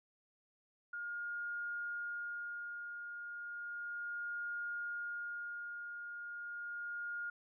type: tone with tremolo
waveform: sine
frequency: 1421 Hz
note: F6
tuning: 30 cents sharp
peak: -38 dBFS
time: 0.93-7.3 s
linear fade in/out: 5 ms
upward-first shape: sine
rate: 0.34 Hz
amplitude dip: 45%
effects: none